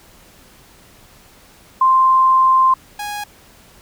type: tone pair in turn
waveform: sine / sawtooth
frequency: 1046.5 / 827.5 Hz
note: C6 / G#5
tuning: 0 / -6 cents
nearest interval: major third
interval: 406 cents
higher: first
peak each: -9 / -20 dBFS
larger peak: first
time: 1.81-2.74 / 2.99-3.24 s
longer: first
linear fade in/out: 5 ms
effects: pink hiss -47 dBFS RMS until 3.81 s